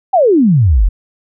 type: exponential sweep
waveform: sine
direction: down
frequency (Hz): 810 to 38.89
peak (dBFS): -6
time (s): 0.13-0.89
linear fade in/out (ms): 10
effects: none